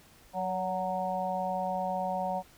harmonic tone with a mistuned harmonic, 185 Hz, F#3, in tune, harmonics 1 / 3 / 4 / 5, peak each -38 / -35 / -32 / -36 dBFS, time 0.33-2.43 s, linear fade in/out 50 ms, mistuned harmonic 3, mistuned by +28 cents, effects pink hiss -58 dBFS RMS until 2.57 s

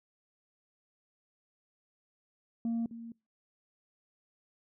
sine tone with echo, 231 Hz, A#3, 16 cents flat, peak -27 dBFS, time 2.65-2.86 s, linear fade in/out 2 ms, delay 260 ms, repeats 1, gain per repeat -14 dB, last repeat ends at 3.12 s, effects noise-tail reverb RT60 0.3 s tail -26 dB re dry + tanh soft clip ceiling -28 dBFS

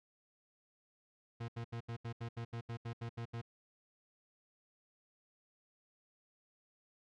40% pulse tone bursts, 116.54 Hz, A#2, in tune, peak -39 dBFS, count 13, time 1.4-3.416 s, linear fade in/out 10 ms, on 84 ms, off 77 ms, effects low-pass 4000 Hz 12 dB/octave

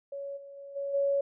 sine tone with level steps, 559 Hz, C#5, 14 cents sharp, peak -35 / -44 / -42 / -31 / -24 dBFS, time 0.12-1.21 s, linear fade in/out 5 ms, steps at 0.36 / 0.56 / 0.75 / 0.93 s, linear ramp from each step 20 ms, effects none

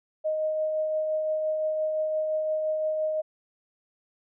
sine tone with tremolo, 622.3 Hz, D#5, in tune, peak -23 dBFS, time 0.24-3.22 s, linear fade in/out 20 ms, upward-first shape triangle, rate 5.8 Hz, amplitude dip 30%, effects none

